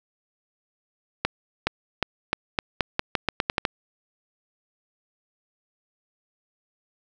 accelerating click train, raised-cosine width 0.3 ms, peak -5 dBFS, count 13, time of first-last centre 1.25-3.652 s, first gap 420 ms, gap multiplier 0.85, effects none

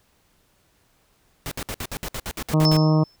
pink noise bursts, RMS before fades -30 dBFS, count 12, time 1.46-2.768 s, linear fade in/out 0 ms, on 54 ms, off 60 ms
harmonic tone, 155.56 Hz, D#3, in tune, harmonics 1 / 2 / 3 / 4 / 5 / 6 / 7 / 8, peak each -16 / -22 / -29 / -27 / -35 / -33 / -33 / -39 dBFS, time 2.53-3.04 s, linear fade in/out 10 ms
sine tone with exponential decay, 5274 Hz, E8, in tune, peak -18 dBFS, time 2.65-3.16 s, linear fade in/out 1 ms, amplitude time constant 110 ms
effects pink hiss -63 dBFS RMS until 3.2 s

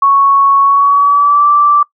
sine tone with pitch glide, 1108.7 to 1168.5 Hz, C#6 to D6, 0 to -9 cents, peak -5 dBFS, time 0.02-1.83 s, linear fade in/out 5 ms, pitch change +91 cents, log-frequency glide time 0.62-1.48 s, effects noise-tail reverb RT60 0.1 s tail -21 dB re dry

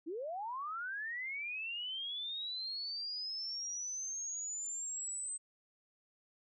sine linear sweep, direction up, 295.1 to 8240 Hz, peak -38 dBFS, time 0.06-5.38 s, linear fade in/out 20 ms, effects none

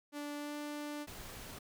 sawtooth tone with pitch glide, 292 to 294.9 Hz, D4 to D4, -10 to +7 cents, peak -36 dBFS, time 0.12-1.07 s, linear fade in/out 50 ms, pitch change +17 cents, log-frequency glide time 0.36-0.56 s
pink noise, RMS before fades -48 dBFS, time 1.07-1.59 s, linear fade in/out 10 ms
effects none

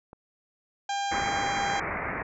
click, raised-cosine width 1 ms, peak -31 dBFS, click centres 0.131 s
harmonic tone, 800 Hz, G5, 35 cents sharp, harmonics 1 / 2 / 3 / 4 / 5 / 6 / 7 / 8 / 9, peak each -28 / -37 / -42 / -39 / -44 / -47 / -47 / -44 / -47 dBFS, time 0.89-1.8 s, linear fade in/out 5 ms
white low-pass noise, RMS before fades -32 dBFS, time 1.11-2.23 s, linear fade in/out 10 ms, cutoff 2300 Hz, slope 96 dB/octave
effects none

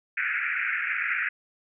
pink band-pass noise, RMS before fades -28 dBFS, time 0.17-1.29 s, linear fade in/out 5 ms, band 1400 to 2500 Hz, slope 96 dB/octave, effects none

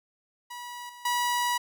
sawtooth tone with level steps, 971 Hz, B5, 30 cents flat, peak -34 / -41 / -21 dBFS, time 0.5-1.58 s, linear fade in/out 10 ms, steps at 0.89 / 1.05 s, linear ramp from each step 5 ms, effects none

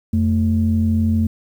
sine tone pair together, 88.02 / 221.8 Hz, F2 / A3, +14 / +14 cents, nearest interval octave + major third, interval 1600 cents, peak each -16 dBFS, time 0.13-1.27 s, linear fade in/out 5 ms, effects tanh soft clip ceiling -7 dBFS + 8-bit

